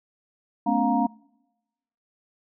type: tone cluster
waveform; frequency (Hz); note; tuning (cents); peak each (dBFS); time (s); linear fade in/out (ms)
sine; 217.6 / 250.3 / 281.1 / 706 / 937; A3 / B3 / C#4 / F5 / A#5; -19 / +23 / +24 / +19 / +9; -26; 0.66-1.07; 10
effects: noise-tail reverb RT60 1.0 s tail -26 dB re dry